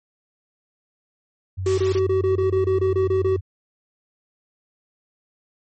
sine tone with pitch glide, 93.8 to 92.99 Hz, F#2 to F#2, +24 to +9 cents, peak -24 dBFS, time 1.57-3.41 s, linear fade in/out 20 ms, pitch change -15 cents, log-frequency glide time 2.28-2.93 s
triangle tone bursts, 379.3 Hz, F#4, 43 cents sharp, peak -15 dBFS, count 12, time 1.66-3.364 s, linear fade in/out 5 ms, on 120 ms, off 24 ms
white noise, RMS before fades -33 dBFS, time 1.66-1.99 s, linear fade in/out 2 ms
effects low-pass 10000 Hz 12 dB/octave + MP3 32 kbps

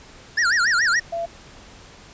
square tone with vibrato, 1622 Hz, G#6, 41 cents flat, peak -17 dBFS, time 0.37-1 s, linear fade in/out 10 ms, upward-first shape sine, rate 7 Hz, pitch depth 290 cents each way
sine tone, 676 Hz, E5, 43 cents sharp, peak -23 dBFS, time 1.12-1.26 s, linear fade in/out 10 ms
effects pink hiss -45 dBFS RMS until 2.13 s + resampled to 16000 Hz

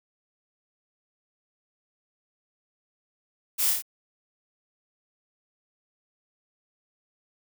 blue noise with echo, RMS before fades -26 dBFS, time 3.58-3.72 s, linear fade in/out 20 ms, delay 26 ms, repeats 4, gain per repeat -2 dB, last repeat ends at 3.824 s, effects none

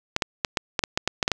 clicks, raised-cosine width 0.2 ms, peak -4 dBFS, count 11, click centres 0.164 / 0.222 / 0.448 / 0.572 / 0.792 / 0.838 / 0.975 / 1.076 / 1.228 / 1.279 / 1.317 s, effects none

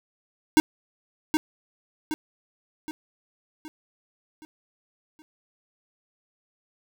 square tone with echo, 310 Hz, D#4, 6 cents flat, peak -14 dBFS, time 0.57-0.6 s, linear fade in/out 0 ms, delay 770 ms, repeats 6, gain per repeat -6 dB, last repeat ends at 5.22 s, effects none

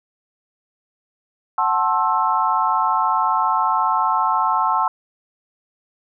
sine chord, F# half-diminished seventh, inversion none, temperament equal with one note detuned, 740 / 880 / 1065.4 / 1318.5 Hz, F#5 / A5 / C6 / E6, 0 / 0 / +31 / 0 cents, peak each -24 / -20 / -20 / -22 dBFS, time 1.58-4.88 s, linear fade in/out 2 ms, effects none

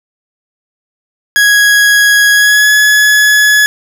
40% pulse tone with pitch glide, 1661.2 to 1696.1 Hz, G#6 to G#6, 0 to +36 cents, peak -4 dBFS, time 1.36-3.66 s, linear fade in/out 0 ms, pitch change +36 cents, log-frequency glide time 2.33-2.71 s, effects none

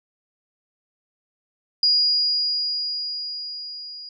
sine tone with level ramp, 4875 Hz, D#8, 36 cents flat, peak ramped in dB -14 to -35 dBFS, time 1.83-4.09 s, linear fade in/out 2 ms, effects none

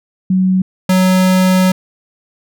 sine / square tone pair in turn, 186.7 / 185.62 Hz, F#3 / F#3, +16 / +6 cents, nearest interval unison, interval 10 cents, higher first, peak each -9 dBFS, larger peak neither, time 0.3-0.62 / 0.89-1.72 s, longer second, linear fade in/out 5 ms, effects none

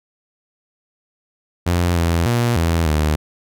sawtooth tone with pitch steps, 87.3 / 84.2 / 119.3 / 83.3 / 76.5 Hz, F2 / E2 / A#2 / E2 / D#2, 0 / +37 / +41 / +19 / -29 cents, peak -11 dBFS, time 1.66-3.16 s, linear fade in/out 10 ms, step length 300 ms, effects none

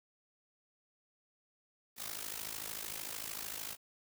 white noise with amplitude modulation, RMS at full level -39 dBFS, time 1.96-3.77 s, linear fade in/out 50 ms, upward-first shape sine, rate 53.3 Hz, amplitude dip 80%, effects none

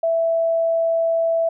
sine tone, 661 Hz, E5, 5 cents sharp, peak -16 dBFS, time 0.03-1.49 s, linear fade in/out 5 ms, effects none

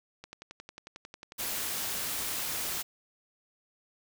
click train, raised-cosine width 0.2 ms, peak -27 dBFS, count 25, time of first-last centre 0.24-2.402 s, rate 11.1 Hz
white noise, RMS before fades -34 dBFS, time 1.38-2.83 s, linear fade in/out 20 ms
effects none

